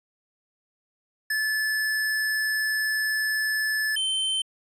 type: tone pair in turn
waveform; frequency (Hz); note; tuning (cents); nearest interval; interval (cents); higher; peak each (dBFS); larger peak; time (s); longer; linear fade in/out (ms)
square; 1736 / 3093; A6 / G7; -24 / -24; minor seventh; 1000; second; -24; neither; 1.3-3.96 / 3.96-4.42; first; 5
effects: resampled to 32000 Hz